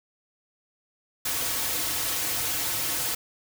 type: noise with comb filter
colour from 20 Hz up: white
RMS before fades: -28 dBFS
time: 1.25-3.15 s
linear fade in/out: 5 ms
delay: 5 ms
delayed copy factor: -0.8
effects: none